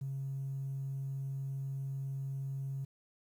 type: tone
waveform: triangle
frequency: 136.1 Hz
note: C#3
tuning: 31 cents flat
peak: -32 dBFS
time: 0.01-2.85 s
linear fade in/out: 10 ms
effects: tanh soft clip ceiling -33 dBFS + 11-bit